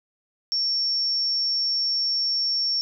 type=tone; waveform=sine; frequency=5470 Hz; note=F8; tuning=37 cents flat; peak=-21 dBFS; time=0.52-2.81 s; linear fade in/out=0 ms; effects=none